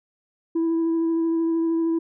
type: tone with vibrato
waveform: sine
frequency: 329.6 Hz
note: E4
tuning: in tune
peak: -17 dBFS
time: 0.55-1.99 s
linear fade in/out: 10 ms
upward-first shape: triangle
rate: 13 Hz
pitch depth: 16 cents each way
effects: tanh soft clip ceiling -18 dBFS